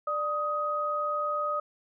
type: tone pair together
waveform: sine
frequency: 592 / 1254.4 Hz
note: D5 / D#6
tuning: +14 / +14 cents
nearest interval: octave + minor second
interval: 1300 cents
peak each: -32 / -28 dBFS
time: 0.07-1.6 s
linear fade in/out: 5 ms
effects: none